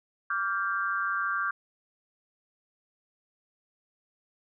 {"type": "tone cluster", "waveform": "sine", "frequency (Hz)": [1162, 1394, 1580], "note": ["D6", "F6", "G6"], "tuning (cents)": [-19, -4, 13], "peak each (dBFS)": -31, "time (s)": [0.3, 1.51], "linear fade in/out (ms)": 5, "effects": []}